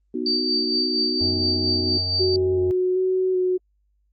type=chord; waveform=sine; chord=B major; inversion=none; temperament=just; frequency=246.9 / 308.7 / 370.4 Hz; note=B3 / D#4 / F#4; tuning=0 / -14 / +2 cents; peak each=-28 dBFS; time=0.14-1.98 s; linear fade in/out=5 ms
type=tone with tremolo; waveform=sine; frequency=4625 Hz; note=D8; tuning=27 cents flat; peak=-19 dBFS; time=0.26-2.36 s; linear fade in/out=2 ms; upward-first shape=sine; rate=4.3 Hz; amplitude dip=45%
type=harmonic tone; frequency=90.9 Hz; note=F#2; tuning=30 cents flat; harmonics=1 / 3 / 5 / 7 / 9; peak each=-27 / -42 / -43 / -42 / -48 dBFS; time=1.21-2.71 s; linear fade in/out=0 ms
type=tone with vibrato; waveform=sine; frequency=370 Hz; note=F#4; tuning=in tune; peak=-18 dBFS; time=2.19-3.58 s; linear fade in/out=20 ms; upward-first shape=square; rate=1.3 Hz; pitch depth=14 cents each way
effects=added 50 Hz sine -63 dBFS peak until 4.12 s + Opus 24 kbps

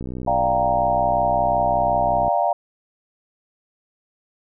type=click train; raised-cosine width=3 ms; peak=-18 dBFS; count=144; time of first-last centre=0.01-2.28 s; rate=63 Hz
type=chord; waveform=sine; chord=G minor seventh; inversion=second; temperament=equal; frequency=587.3 / 698.5 / 784 / 932.3 Hz; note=D5 / F5 / G5 / Bb5; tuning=0 / 0 / 0 / 0 cents; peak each=-23 / -20 / -23 / -24 dBFS; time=0.27-2.53 s; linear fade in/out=5 ms
effects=none

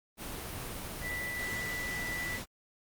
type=tone in noise; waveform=sine; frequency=1975.5 Hz; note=B6; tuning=in tune; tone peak=-35 dBFS; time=1.01-2.4 s; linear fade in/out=50 ms; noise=pink; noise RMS=-40 dBFS; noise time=0.17-2.46 s; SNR=+2 dB; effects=Opus 32 kbps

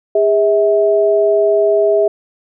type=tone pair together; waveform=sine; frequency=407.6 / 647 Hz; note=G#4 / E5; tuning=-32 / -32 cents; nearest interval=minor sixth; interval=800 cents; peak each=-12 dBFS; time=0.15-2.08 s; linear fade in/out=5 ms; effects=none

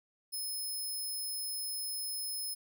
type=tone; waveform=5% pulse; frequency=5180 Hz; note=E8; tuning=31 cents flat; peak=-30 dBFS; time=0.32-2.55 s; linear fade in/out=20 ms; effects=none

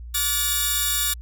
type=tone cluster; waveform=5% pulse; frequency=1158 / 1441 / 1733 / 3521 / 3804 Hz; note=D6 / F#6 / A6 / A7 / A#7; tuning=-25 / -46 / -27 / 0 / +34 cents; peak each=-18 dBFS; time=0.14-1.14 s; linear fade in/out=10 ms; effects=added 59 Hz sine -34 dBFS peak until 1.21 s

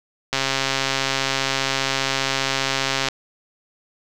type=click train; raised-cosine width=0.2 ms; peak=-3 dBFS; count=373; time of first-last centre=0.33-3.086 s; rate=135 Hz; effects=none

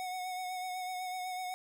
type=tone with vibrato; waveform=square; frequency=736 Hz; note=F#5; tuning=9 cents flat; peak=-37 dBFS; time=0-1.54 s; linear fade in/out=0 ms; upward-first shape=sine; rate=8 Hz; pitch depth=24 cents each way; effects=none

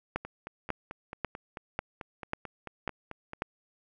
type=two click trains; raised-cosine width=0.5 ms; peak=-15 / -24 dBFS; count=7 / 15; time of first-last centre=0.16-3.421 / 0.25-3.334 s; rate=1.84 / 4.54 Hz; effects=none

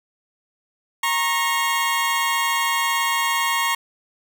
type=tone pair together; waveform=20% pulse; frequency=932.3 / 1090.6 Hz; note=A#5 / C#6; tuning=0 / -29 cents; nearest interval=minor third; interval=271 cents; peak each=-17 dBFS; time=1.03-3.75 s; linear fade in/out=5 ms; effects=8-bit

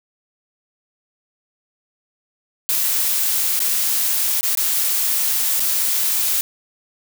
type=noise with dropouts; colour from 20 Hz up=blue; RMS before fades=-19 dBFS; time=2.69-6.41 s; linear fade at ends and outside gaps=0 ms; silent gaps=3.592-3.602 / 4.409-4.43 / 4.551-4.573 / 5.596-5.603 s; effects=none

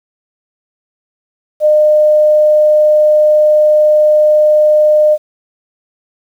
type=tone; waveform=sine; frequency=607 Hz; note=D#5; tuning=43 cents flat; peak=-5 dBFS; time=1.6-5.18 s; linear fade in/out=50 ms; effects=7-bit

